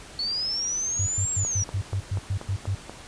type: linear two-way sweep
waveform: sine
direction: up then down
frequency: 4373 to 7600 to 5650 Hz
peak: -25 dBFS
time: 0.19-1.64 s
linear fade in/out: 2 ms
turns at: 1.32 s
type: tone bursts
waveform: sine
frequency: 97.3 Hz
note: G2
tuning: 12 cents flat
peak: -23 dBFS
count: 10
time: 0.99-2.75 s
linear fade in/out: 5 ms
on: 77 ms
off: 110 ms
type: click train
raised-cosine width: 1 ms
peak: -22 dBFS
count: 7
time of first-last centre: 1.45-2.896 s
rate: 4.15 Hz
effects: pink hiss -44 dBFS RMS until 3.07 s + resampled to 22050 Hz